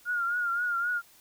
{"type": "tone with vibrato", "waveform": "sine", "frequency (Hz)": 1417, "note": "F6", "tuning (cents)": 25, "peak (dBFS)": -26, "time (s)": [0.05, 1.02], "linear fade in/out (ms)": 50, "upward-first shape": "triangle", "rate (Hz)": 3.8, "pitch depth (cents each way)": 69, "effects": ["white hiss -58 dBFS RMS until 1.2 s"]}